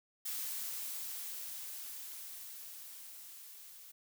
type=noise with level ramp; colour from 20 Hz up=blue; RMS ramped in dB=-39 to -54 dBFS; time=0.25-3.92 s; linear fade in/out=10 ms; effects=none